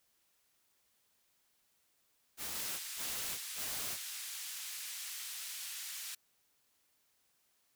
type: noise bursts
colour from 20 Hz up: white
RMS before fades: -41 dBFS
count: 3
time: 2.37-3.98 s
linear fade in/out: 50 ms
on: 430 ms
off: 160 ms
type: band-pass noise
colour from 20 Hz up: white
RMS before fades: -44 dBFS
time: 2.55-6.15 s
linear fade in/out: 5 ms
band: 1900 to 12000 Hz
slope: 12 dB/octave
effects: white hiss -75 dBFS RMS until 7.75 s